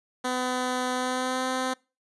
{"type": "tone with pitch glide", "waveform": "10% pulse", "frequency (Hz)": [252.3, 258], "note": ["B3", "C4"], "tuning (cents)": [37, -24], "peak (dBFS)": -18, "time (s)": [0.24, 1.74], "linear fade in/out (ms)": 10, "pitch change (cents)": 39, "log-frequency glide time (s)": [0.93, 1.45], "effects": ["noise-tail reverb RT60 0.3 s tail -24 dB re dry", "resampled to 24000 Hz"]}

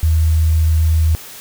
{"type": "tone", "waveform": "sine", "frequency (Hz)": 79.8, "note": "D#2", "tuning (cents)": 44, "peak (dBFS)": -10, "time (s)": [0.03, 1.15], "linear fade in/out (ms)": 0, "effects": ["white hiss -35 dBFS RMS until 1.4 s"]}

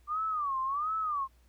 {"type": "tone with vibrato", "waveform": "sine", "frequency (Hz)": 1171, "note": "D6", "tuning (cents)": -5, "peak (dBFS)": -29, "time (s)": [0.07, 1.28], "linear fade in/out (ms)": 50, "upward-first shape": "sine", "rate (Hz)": 1.4, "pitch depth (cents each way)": 190, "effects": ["added 60 Hz sine -60 dBFS peak until 1.48 s", "pink hiss -70 dBFS RMS until 1.48 s"]}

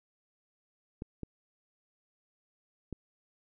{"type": "clicks", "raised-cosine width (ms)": 3, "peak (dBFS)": -25, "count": 3, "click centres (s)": [1.021, 1.233, 2.927], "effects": []}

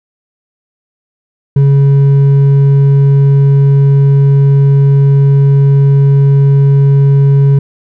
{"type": "tone with hard clipping", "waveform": "sine", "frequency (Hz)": 139.2, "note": "C#3", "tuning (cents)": 8, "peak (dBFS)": -5, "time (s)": [1.56, 7.59], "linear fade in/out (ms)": 5, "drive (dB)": 4, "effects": []}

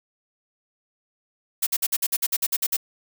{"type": "noise bursts", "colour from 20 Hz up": "blue", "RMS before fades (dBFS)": -22, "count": 12, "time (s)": [1.62, 2.768], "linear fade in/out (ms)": 10, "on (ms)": 48, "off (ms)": 52, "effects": []}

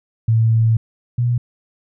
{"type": "tone pair in turn", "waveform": "sine", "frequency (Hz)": [112.8, 120.86], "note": ["A2", "B2"], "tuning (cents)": [44, -37], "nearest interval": "minor second", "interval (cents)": 119, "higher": "second", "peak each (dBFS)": [-11, -14], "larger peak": "first", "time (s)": [[0.28, 0.77], [1.18, 1.38]], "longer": "first", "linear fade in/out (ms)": 5, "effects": []}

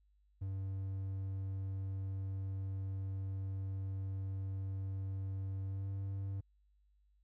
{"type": "tone with pitch glide", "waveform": "triangle", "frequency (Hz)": [96.4, 97.69], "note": ["G2", "G2"], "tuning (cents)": [-28, -5], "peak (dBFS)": -35, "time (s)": [0.41, 6.41], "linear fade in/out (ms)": 10, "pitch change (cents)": 23, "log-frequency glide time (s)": [5.66, 5.88], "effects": ["added 50 Hz sine -68 dBFS peak until 7.23 s"]}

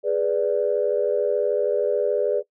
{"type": "chord", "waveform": "sine", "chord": "G# diminished", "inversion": "none", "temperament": "equal", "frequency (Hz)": [415.3, 493.9, 587.3], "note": ["G#4", "B4", "D5"], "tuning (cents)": [0, 0, 0], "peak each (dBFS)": -23, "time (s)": [0.03, 2.43], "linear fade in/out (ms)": 50, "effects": ["noise-tail reverb RT60 0.1 s tail -21 dB re dry", "tanh soft clip ceiling -9 dBFS"]}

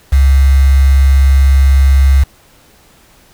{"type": "tone with quantisation", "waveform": "sine", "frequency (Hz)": 68, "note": "C#2", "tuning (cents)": -33, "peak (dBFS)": -4, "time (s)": [0.12, 2.24], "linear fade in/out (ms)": 10, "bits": 4, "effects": ["pink hiss -46 dBFS RMS until 3.33 s"]}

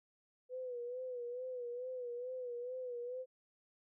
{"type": "tone with vibrato", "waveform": "sine", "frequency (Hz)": 495.5, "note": "B4", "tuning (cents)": 6, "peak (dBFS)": -40, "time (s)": [0.49, 3.26], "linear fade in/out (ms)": 50, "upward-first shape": "sine", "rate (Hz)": 2.3, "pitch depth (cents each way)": 64, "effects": []}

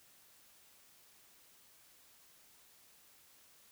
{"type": "silence", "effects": ["white hiss -64 dBFS RMS until 3.71 s"]}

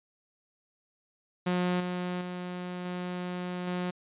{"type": "tone with level steps", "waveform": "sawtooth", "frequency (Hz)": 179.5, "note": "F3", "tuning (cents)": 48, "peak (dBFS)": [-22, -27, -31, -29, -26], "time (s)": [1.46, 3.91], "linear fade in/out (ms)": 10, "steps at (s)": [1.8, 2.21, 2.85, 3.67], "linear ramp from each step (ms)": 5, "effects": ["resampled to 8000 Hz"]}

